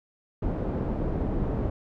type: low-pass noise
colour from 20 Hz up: pink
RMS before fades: -28 dBFS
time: 0.42-1.7 s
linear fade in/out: 5 ms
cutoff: 530 Hz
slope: 12 dB/octave
effects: none